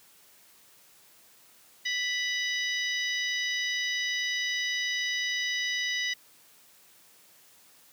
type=harmonic tone with a mistuned harmonic; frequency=987.8 Hz; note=B5; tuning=in tune; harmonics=2 / 3 / 4 / 5 / 6; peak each=-30 / -34 / -36 / -38 / -40 dBFS; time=1.85-6.14 s; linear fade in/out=10 ms; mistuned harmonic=4; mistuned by=-61 cents; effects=white hiss -58 dBFS RMS until 7.92 s + high-pass 100 Hz 12 dB/octave